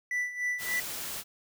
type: tone with tremolo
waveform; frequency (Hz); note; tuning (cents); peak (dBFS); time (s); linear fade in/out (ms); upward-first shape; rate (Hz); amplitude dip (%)
triangle; 1975.5; B6; 0; -25; 0.11-0.8; 2; sine; 3.4; 75
type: noise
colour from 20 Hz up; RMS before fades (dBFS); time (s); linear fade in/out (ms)
white; -37; 0.58-1.24; 50
effects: none